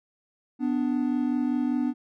triangle tone pair together, 249.3 / 294.4 Hz, B3 / D4, +16 / +4 cents, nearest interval minor third, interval 288 cents, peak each -23 / -25 dBFS, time 0.59-1.94 s, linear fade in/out 50 ms, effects none

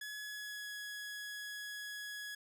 sawtooth tone with pitch glide, 1695 to 1677.5 Hz, G#6 to G#6, +35 to +17 cents, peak -39 dBFS, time 0.01-2.35 s, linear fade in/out 5 ms, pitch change -18 cents, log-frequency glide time 0.19-0.72 s, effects none

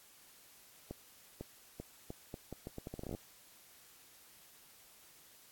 accelerating click train, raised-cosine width 2 ms, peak -29 dBFS, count 18, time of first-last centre 0.91-3.149 s, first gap 500 ms, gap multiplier 0.78, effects white hiss -61 dBFS RMS until 5.51 s + AAC 64 kbps

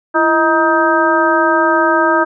harmonic tone with a mistuned harmonic, 314.9 Hz, D#4, 21 cents sharp, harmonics 1 / 2 / 3 / 4 / 5, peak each -16 / -16 / -16 / -16 / -16 dBFS, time 0.14-2.25 s, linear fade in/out 20 ms, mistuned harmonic 1, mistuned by +110 cents, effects none

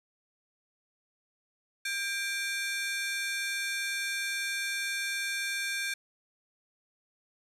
sawtooth ring-modulated tone, 1975.5 Hz, B6, in tune, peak -24 dBFS, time 1.85-5.94 s, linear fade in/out 5 ms, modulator 376 Hz, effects low-pass 11000 Hz 12 dB/octave + 11-bit

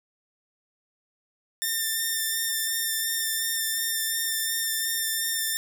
5% pulse tone with vibrato, 1799 Hz, A6, 38 cents sharp, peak -15 dBFS, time 1.62-5.57 s, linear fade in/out 0 ms, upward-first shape sine, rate 2.8 Hz, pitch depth 16 cents each way, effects none

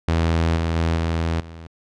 sawtooth tone with level steps, 82.41 Hz, E2, in tune, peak -13 / -16 / -14 / -16 / -32 dBFS, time 0.08-1.67 s, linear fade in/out 0 ms, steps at 0.56 / 0.76 / 0.96 / 1.4 s, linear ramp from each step 5 ms, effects low-pass 5000 Hz 12 dB/octave

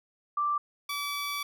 sine / 15% pulse tone pair in turn, 1174.7 / 1149.9 Hz, D6 / D6, 0 / -37 cents, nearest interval unison, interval 37 cents, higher first, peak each -25 dBFS, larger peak neither, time 0.37-0.58 / 0.89-1.43 s, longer second, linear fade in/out 5 ms, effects none

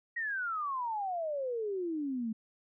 sine exponential sweep, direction down, 1913 to 214.8 Hz, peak -32 dBFS, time 0.16-2.33 s, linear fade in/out 10 ms, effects none

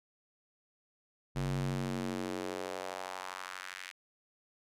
square tone with high-pass filter sweep, 46.25 Hz, F#1, in tune, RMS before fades -38 dBFS, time 1.35-3.92 s, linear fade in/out 20 ms, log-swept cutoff 97 to 2100 Hz, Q 1.8, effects low-pass 11000 Hz 12 dB/octave

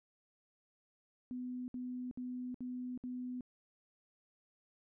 sine tone bursts, 250 Hz, B3, 21 cents sharp, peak -39 dBFS, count 5, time 1.31-3.408 s, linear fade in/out 0 ms, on 370 ms, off 62 ms, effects none

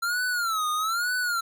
square tone with vibrato, 1356 Hz, E6, 49 cents sharp, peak -25 dBFS, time 0.02-1.41 s, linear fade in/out 10 ms, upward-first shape sine, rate 1.1 Hz, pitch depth 170 cents each way, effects none

